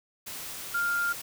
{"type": "tone in noise", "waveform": "sine", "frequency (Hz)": 1400, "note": "F6", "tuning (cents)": 4, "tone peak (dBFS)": -25, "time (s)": [0.74, 1.13], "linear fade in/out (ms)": 10, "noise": "white", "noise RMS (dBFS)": -39, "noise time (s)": [0.26, 1.22], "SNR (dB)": 11, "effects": []}